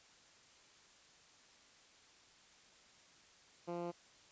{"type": "tone with band-pass filter", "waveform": "10% pulse", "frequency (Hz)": 173, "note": "F3", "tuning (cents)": -16, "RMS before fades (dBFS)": -42, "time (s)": [3.67, 3.92], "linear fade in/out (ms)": 20, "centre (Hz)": 370, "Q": 0.78, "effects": ["white hiss -64 dBFS RMS until 4.31 s", "resampled to 16000 Hz"]}